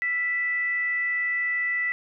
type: tone with frequency modulation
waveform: sine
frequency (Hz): 1975.5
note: B6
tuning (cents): 0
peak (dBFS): -23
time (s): 0.02-1.92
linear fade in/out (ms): 0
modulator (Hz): 627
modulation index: 0.23
effects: none